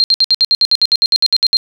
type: tone bursts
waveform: sine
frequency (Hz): 4186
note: C8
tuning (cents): 0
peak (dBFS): -7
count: 16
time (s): 0-1.569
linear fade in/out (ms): 0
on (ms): 39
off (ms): 63
effects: none